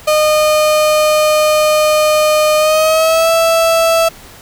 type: tone with pitch glide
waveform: 35% pulse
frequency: 612 to 659.7 Hz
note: D#5 to E5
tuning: -29 to +1 cents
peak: -7 dBFS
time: 0.07-4.09 s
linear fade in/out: 10 ms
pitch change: +130 cents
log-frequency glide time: 2.57-3.3 s
effects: pink hiss -37 dBFS RMS until 4.41 s